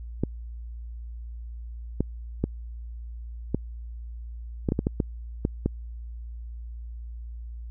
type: clicks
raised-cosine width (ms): 3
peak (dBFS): -10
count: 11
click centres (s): 0.236 / 2.006 / 2.44 / 3.546 / 4.688 / 4.721 / 4.791 / 4.869 / 5.002 / 5.451 / 5.66
effects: added 58 Hz sine -35 dBFS peak until 7.7 s